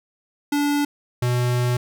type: tone pair in turn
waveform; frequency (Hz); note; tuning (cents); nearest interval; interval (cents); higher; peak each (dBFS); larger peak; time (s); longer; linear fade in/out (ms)
square; 289.4 / 123.02; D4 / B2; -25 / -6; octave + minor third; 1481; first; -19; neither; 0.52-0.85 / 1.22-1.77; second; 5
effects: none

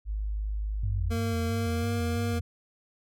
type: tone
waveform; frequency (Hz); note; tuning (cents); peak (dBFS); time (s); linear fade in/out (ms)
sine; 51.91; G#1; 0; -28; 0.05-1.14; 50
type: tone with vibrato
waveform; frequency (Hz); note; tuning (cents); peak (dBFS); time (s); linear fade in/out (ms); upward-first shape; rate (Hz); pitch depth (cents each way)
sine; 92.5; F#2; 0; -28; 0.83-2.41; 5; square; 3; 110
type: tone with pitch glide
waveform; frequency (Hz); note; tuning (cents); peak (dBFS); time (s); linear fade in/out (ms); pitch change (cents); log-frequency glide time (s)
25% pulse; 230 to 235.2; A#3 to A#3; -23 to +16; -26; 1.1-2.4; 20; +39; 1.51-1.95
effects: none

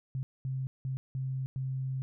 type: tone bursts at uneven times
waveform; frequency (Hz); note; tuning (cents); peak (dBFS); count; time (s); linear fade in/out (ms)
sine; 131.9; C3; +14; -31; 5; 0.15-0.23 / 0.45-0.67 / 0.85-0.97 / 1.15-1.46 / 1.56-2.02; 0
effects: none

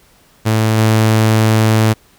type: tone with level steps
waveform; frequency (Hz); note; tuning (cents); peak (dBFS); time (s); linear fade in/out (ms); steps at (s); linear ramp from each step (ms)
sawtooth; 110; A2; 0; -7 / -5; 0.45-1.94; 20; 0.77; 20
effects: pink hiss -50 dBFS RMS until 2.18 s

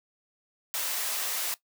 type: high-pass noise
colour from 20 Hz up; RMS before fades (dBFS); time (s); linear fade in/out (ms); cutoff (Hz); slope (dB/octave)
white; -31; 0.74-1.54; 0; 550; 12
effects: noise-tail reverb RT60 0.1 s tail -17 dB re dry

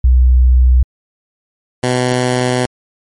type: tone pair in turn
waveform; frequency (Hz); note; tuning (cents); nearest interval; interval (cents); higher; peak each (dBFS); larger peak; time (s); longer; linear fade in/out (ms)
sine / 10% pulse; 62.7 / 125.4; B1 / B2; +27 / +27; octave; 1200; second; -5 / -4; second; 0.04-0.83 / 1.83-2.66; second; 5
effects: MP3 48 kbps

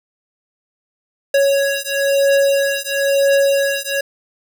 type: beating tone pair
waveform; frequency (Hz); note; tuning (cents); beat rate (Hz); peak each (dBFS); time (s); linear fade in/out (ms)
square; 554.4 / 555.4; C#5 / C#5; 0 / +3; 1; -17; 1.34-4.01; 5
effects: none

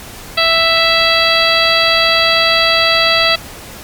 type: harmonic tone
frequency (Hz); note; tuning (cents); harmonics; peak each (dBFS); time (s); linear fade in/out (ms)
660; E5; +2; 1 / 2 / 3 / 4 / 5 / 6 / 7; -17 / -17 / -17 / -17 / -17 / -17 / -17; 0.37-3.36; 10
effects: pink hiss -32 dBFS RMS until 3.83 s + Opus 48 kbps

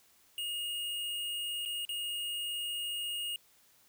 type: tone with dropouts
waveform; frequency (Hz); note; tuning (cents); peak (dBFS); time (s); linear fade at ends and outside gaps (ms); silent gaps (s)
square; 2857; F7; +39; -35; 0.38-3.36; 1; 1.652-1.658 / 1.851-1.891
effects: white hiss -65 dBFS RMS until 3.88 s

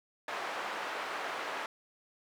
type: band-pass noise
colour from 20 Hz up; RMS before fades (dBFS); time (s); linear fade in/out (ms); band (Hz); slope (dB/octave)
white; -38; 0.28-1.66; 2; 510 to 1500; 12
effects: none

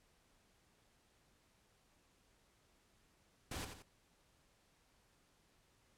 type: noise with echo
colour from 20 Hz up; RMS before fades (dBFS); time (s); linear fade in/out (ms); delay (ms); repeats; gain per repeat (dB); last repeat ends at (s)
pink; -44; 3.51-3.65; 5; 87; 2; -7; 3.824
effects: pink hiss -73 dBFS RMS until 5.97 s + low-pass 11000 Hz 12 dB/octave

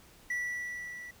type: tone with level ramp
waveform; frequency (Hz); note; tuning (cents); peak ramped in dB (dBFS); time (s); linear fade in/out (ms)
triangle; 1955; B6; -18; -28 to -41; 0.3-1.11; 5
effects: pink hiss -58 dBFS RMS until 1.2 s

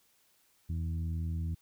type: harmonic tone with a mistuned harmonic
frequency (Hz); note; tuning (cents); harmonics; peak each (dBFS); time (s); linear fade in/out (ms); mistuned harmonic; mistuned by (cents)
81.8; E2; -13; 1 / 2 / 3 / 4; -32 / -39 / -49 / -54; 0.69-1.55; 10; 1; +40
effects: white hiss -69 dBFS RMS until 1.61 s

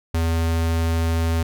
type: tone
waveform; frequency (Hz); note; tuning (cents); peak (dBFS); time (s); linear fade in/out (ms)
square; 82.41; E2; 0; -19; 0.14-1.43; 5
effects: none

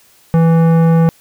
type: tone with tanh clipping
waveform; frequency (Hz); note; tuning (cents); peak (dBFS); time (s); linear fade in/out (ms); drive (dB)
sine; 164.81; E3; 0; -9; 0.34-1.09; 0; 15
effects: white hiss -49 dBFS RMS until 1.2 s

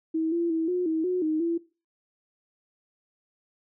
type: tone with pitch steps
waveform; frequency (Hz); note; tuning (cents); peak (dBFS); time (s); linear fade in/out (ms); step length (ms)
sine; 321.3 / 340.1 / 324.5 / 359.9 / 320 / 364 / 312.3 / 336.4; E4 / F4 / E4 / F#4 / D#4 / F#4 / D#4 / E4; -44 / -46 / -27 / -48 / +49 / -28 / +7 / +35; -23; 0.14-1.58; 10; 180
effects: noise-tail reverb RT60 0.3 s tail -19 dB re dry

